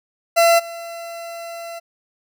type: tone with level steps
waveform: 40% pulse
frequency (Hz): 676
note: E5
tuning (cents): +43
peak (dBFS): -10 / -29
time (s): 0.36-1.8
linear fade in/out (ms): 20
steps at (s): 0.58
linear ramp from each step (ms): 20
effects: none